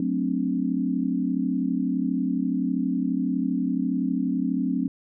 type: chord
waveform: sine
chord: D dominant seventh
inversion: first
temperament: equal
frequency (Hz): 185 / 220 / 261.6 / 293.7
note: F#3 / A3 / C4 / D4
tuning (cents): 0 / 0 / 0 / 0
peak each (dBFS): -28 / -30 / -25 / -30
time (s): 0-4.88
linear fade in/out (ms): 2
effects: none